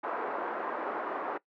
white band-pass noise, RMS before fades -35 dBFS, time 0.03-1.38 s, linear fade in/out 10 ms, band 300 to 1300 Hz, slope 24 dB/octave, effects noise-tail reverb RT60 0.1 s tail -20 dB re dry

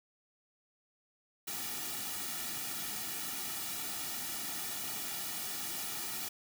white noise with comb filter, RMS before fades -39 dBFS, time 1.47-6.29 s, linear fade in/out 10 ms, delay 1.9 ms, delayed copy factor -0.75, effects none

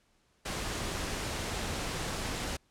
pink noise, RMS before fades -35 dBFS, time 0.45-2.57 s, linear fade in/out 10 ms, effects pink hiss -70 dBFS RMS until 2.7 s + low-pass 9000 Hz 12 dB/octave

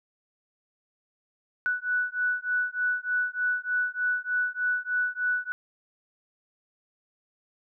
sine beating tone pair, 1480 / 1483.3 Hz, F#6 / F#6, 0 / +4 cents, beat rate 3.3 Hz, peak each -28 dBFS, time 1.66-5.52 s, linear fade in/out 0 ms, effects none

